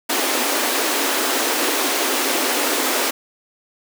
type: high-pass noise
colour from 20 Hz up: pink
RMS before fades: -20 dBFS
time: 0.09-3.11 s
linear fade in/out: 10 ms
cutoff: 250 Hz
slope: 96 dB/octave
effects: none